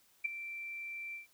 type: tone with ADSR envelope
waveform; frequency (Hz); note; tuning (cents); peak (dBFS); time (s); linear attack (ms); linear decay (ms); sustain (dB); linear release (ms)
sine; 2346; D7; -2; -27; 0.24-1.27; 14; 10; -13; 130
effects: white hiss -68 dBFS RMS until 1.33 s